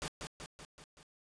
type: noise with echo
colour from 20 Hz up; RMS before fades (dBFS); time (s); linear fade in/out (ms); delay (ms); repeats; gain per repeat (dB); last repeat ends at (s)
pink; -39; 0.02-0.08; 0; 190; 5; -4; 1.03
effects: resampled to 22050 Hz